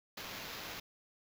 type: noise with sample-and-hold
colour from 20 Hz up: white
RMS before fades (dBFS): -45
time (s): 0.17-0.8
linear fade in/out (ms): 5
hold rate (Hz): 8820
effects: none